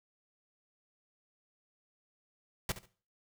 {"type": "noise with echo", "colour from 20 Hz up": "pink", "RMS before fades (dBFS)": -33, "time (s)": [2.69, 2.72], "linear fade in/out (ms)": 2, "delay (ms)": 69, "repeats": 2, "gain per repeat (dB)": -14, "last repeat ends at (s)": 2.858, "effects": ["noise-tail reverb RT60 0.4 s tail -18 dB re dry"]}